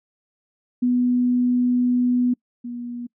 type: tone pair in turn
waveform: sine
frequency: 246.9 / 241.1 Hz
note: B3 / B3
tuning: 0 / -41 cents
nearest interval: unison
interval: 41 cents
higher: first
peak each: -16 / -28 dBFS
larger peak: first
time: 0.82-2.34 / 2.64-3.07 s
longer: first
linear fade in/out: 10 ms
effects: noise-tail reverb RT60 0.1 s tail -26 dB re dry